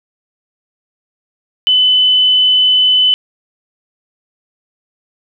sine tone, 3015 Hz, F#7, 32 cents sharp, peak -7 dBFS, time 1.67-3.14 s, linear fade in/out 0 ms, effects none

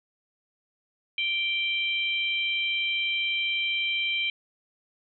harmonic tone, 784 Hz, G5, in tune, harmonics 3 / 4 / 5, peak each -27 / -28 / -41 dBFS, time 1.18-4.3 s, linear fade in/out 2 ms, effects none

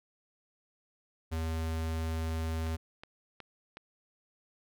square tone, 80.8 Hz, E2, 34 cents flat, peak -32 dBFS, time 1.31-2.77 s, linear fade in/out 20 ms
click train, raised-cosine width 0.3 ms, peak -29 dBFS, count 5, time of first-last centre 2.3-3.771 s, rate 2.72 Hz
effects none

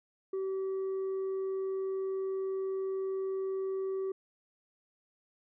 triangle tone with tanh clipping, 383.5 Hz, G4, 38 cents flat, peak -32 dBFS, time 0.33-4.12 s, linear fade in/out 5 ms, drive 7 dB, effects none

